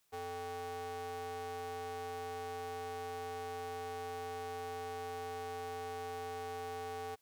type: ring-modulated tone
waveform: square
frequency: 173 Hz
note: F3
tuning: 16 cents flat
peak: -38 dBFS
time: 0.12-7.16 s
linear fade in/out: 20 ms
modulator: 611 Hz
effects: white hiss -75 dBFS RMS until 7.21 s